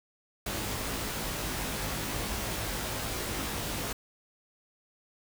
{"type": "noise with comb filter", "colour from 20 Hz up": "pink", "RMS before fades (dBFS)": -34, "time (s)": [0.46, 3.93], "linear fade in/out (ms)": 5, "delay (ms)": 19, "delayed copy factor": 0.75, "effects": []}